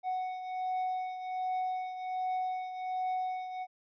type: beating tone pair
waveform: triangle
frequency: 741 / 742.3 Hz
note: F#5 / F#5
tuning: +2 / +5 cents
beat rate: 1.3 Hz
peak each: -31 / -38 dBFS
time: 0.03-3.67 s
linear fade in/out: 50 ms
effects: resampled to 11025 Hz